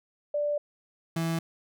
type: tone pair in turn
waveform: sine / 35% pulse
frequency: 587.3 / 164.81 Hz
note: D5 / E3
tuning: 0 / 0 cents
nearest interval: octave + minor seventh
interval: 2200 cents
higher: first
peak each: -25 dBFS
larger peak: neither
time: 0.34-0.58 / 1.16-1.39 s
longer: first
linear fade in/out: 5 ms
effects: none